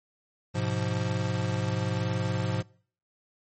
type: chord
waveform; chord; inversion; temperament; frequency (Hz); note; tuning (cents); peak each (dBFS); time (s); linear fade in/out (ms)
square; F diminished; first; just; 104.77 / 125.72 / 174.61; Ab2 / Cb3 / F3; +16 / +31 / 0; -31 / -32 / -33; 0.54-2.63; 20
effects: noise-tail reverb RT60 0.5 s tail -24 dB re dry + MP3 32 kbps